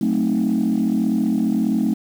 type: chord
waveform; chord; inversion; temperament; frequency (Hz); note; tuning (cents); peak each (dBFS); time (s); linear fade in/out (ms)
sine; F# diminished seventh; none; equal; 185 / 220 / 261.6 / 311.1; F#3 / A3 / C4 / Eb4; 0 / 0 / 0 / 0; -24 / -18 / -21 / -23; 0.01-1.94; 5
effects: tanh soft clip ceiling -11 dBFS + 7-bit